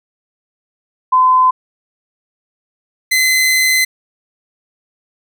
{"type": "tone pair in turn", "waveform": ["sine", "sawtooth"], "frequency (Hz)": [1022, 2044], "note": ["C6", "C7"], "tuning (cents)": [-41, -41], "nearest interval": "octave", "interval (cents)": 1200, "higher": "second", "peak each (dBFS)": -7, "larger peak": "neither", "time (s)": [[1.12, 1.51], [3.11, 3.85]], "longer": "second", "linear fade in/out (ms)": 10, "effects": []}